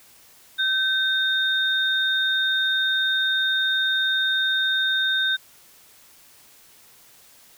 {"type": "tone pair together", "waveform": "sine", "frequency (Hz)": [1543, 3670], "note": ["G6", "A#7"], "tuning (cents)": [-28, -28], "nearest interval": "octave + minor third", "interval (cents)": 1500, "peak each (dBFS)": -22, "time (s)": [0.58, 5.37], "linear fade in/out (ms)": 20, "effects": ["white hiss -52 dBFS RMS until 7.57 s"]}